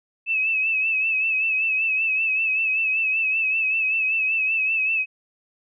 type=tone with vibrato; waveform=sine; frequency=2600 Hz; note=E7; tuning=24 cents flat; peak=-19 dBFS; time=0.26-5.06 s; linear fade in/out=50 ms; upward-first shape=sine; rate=5.2 Hz; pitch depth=50 cents each way; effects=none